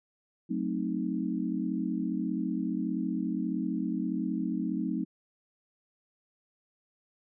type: chord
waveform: sine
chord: F# diminished seventh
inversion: none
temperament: equal with one note detuned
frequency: 185 / 220 / 261.6 / 312 Hz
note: F#3 / A3 / C4 / Eb4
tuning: 0 / 0 / 0 / +5 cents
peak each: -34 dBFS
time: 0.49-5.05 s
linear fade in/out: 20 ms
effects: none